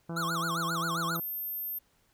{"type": "harmonic tone", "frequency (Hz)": 167.2, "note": "E3", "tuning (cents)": 25, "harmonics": [1, 2, 3, 4, 5, 6, 7, 8, 9], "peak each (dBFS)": [-35, -41, -45, -47, -49, -51, -52, -53, -54], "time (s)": [0.09, 1.2], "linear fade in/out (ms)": 5}
{"type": "tone with vibrato", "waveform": "square", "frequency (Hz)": 1244.5, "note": "D#6", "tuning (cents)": 0, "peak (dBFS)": -31, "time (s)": [0.16, 1.17], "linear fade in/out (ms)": 10, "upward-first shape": "sine", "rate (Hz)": 7.5, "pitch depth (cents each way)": 270}
{"type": "tone", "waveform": "sine", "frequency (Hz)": 13290, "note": "G#9", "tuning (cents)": 0, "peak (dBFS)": -33, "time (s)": [1.15, 1.79], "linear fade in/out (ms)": 10}
{"effects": ["pink hiss -69 dBFS RMS until 2.13 s"]}